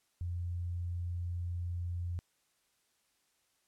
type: tone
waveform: sine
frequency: 87.31 Hz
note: F2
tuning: in tune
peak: -34 dBFS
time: 0.21-2.19 s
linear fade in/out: 0 ms
effects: white hiss -75 dBFS RMS until 3.67 s + low-pass 11000 Hz 12 dB/octave